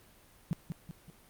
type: tone with echo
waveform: sine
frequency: 164.81 Hz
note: E3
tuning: in tune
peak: -27 dBFS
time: 0.51-0.53 s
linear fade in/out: 0 ms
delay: 190 ms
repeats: 3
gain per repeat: -6 dB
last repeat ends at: 1.1 s
effects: pink hiss -60 dBFS RMS until 1.29 s + Opus 32 kbps